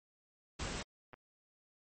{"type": "noise", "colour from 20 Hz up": "pink", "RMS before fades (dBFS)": -40, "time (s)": [0.59, 0.83], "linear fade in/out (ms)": 10}
{"type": "clicks", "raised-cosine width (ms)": 0.5, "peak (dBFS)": -36, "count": 2, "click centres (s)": [1.133, 1.141]}
{"effects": ["MP3 32 kbps"]}